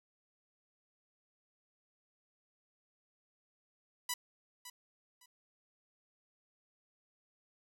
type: tone with echo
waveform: 5% pulse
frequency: 987.8 Hz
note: B5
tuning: in tune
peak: -22 dBFS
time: 4.09-4.14 s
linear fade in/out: 5 ms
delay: 560 ms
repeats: 2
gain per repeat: -13 dB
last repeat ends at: 5.26 s
effects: none